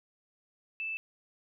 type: tone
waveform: sine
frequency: 2637 Hz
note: E7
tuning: in tune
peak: -33 dBFS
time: 0.8-0.97 s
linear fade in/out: 0 ms
effects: none